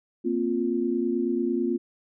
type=chord; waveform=sine; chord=Bb suspended second; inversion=none; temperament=just; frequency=233.1 / 262.2 / 349.6 Hz; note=Bb3 / C4 / F4; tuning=0 / +4 / +2 cents; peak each=-28 / -28 / -26 dBFS; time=0.24-1.78 s; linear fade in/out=20 ms; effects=none